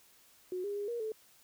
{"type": "tone with pitch steps", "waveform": "sine", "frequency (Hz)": [365.6, 406.3, 408.9, 472.8, 436.5], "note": ["F#4", "G#4", "G#4", "A#4", "A4"], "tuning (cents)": [-21, -38, -27, 24, -14], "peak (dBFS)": -34, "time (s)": [0.52, 1.12], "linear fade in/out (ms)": 2, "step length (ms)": 120, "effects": ["white hiss -63 dBFS RMS until 1.43 s"]}